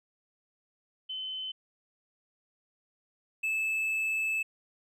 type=tone pair in turn; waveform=sine / triangle; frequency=3052 / 2617 Hz; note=G7 / E7; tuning=-47 / -13 cents; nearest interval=minor third; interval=266 cents; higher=first; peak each=-34 / -26 dBFS; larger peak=second; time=1.09-1.52 / 3.43-4.43 s; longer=second; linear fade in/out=10 ms; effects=none